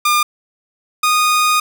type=tone pair in turn; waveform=sawtooth; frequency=1206 / 1234.2 Hz; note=D6 / D#6; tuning=+46 / -14 cents; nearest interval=unison; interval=40 cents; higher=second; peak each=-8 dBFS; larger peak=neither; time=0.05-0.23 / 1.03-1.6 s; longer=second; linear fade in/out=5 ms; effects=none